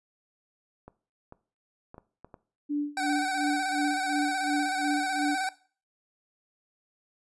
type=clicks; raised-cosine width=1 ms; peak=-31 dBFS; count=6; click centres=0.88 / 1.324 / 1.944 / 1.981 / 2.246 / 2.342 s
type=tone with tremolo; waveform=sine; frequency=292.1 Hz; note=D4; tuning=9 cents flat; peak=-24 dBFS; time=2.69-5.36 s; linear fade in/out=20 ms; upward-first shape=sine; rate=2.8 Hz; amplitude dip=90%
type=tone with vibrato; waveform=25% pulse; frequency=760 Hz; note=F#5; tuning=46 cents sharp; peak=-24 dBFS; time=2.97-5.49 s; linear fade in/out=2 ms; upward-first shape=square; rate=16 Hz; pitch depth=34 cents each way
effects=noise-tail reverb RT60 0.4 s tail -18 dB re dry + resampled to 24000 Hz